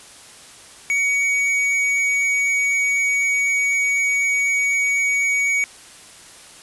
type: tone with hard clipping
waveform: sine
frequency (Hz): 2248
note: C#7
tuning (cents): +24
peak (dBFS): -18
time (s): 0.9-5.64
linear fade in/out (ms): 0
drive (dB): 7
effects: white hiss -43 dBFS RMS until 6.62 s + resampled to 24000 Hz